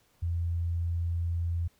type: tone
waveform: sine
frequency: 85 Hz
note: F2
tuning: 46 cents flat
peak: -27 dBFS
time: 0.22-1.68 s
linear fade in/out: 10 ms
effects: pink hiss -67 dBFS RMS until 1.79 s